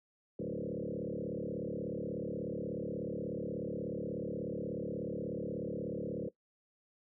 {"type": "tone with frequency modulation", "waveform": "sine", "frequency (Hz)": 335.4, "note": "E4", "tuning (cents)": 30, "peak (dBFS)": -35, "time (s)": [0.39, 6.29], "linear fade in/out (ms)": 5, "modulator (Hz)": 36.5, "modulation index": 5.4, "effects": ["noise-tail reverb RT60 0.1 s tail -18 dB re dry"]}